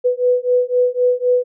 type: beating tone pair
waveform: sine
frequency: 493.9 / 497.8 Hz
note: B4 / B4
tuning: 0 / +14 cents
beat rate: 3.9 Hz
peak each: -16 dBFS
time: 0.04-1.44 s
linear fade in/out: 20 ms
effects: none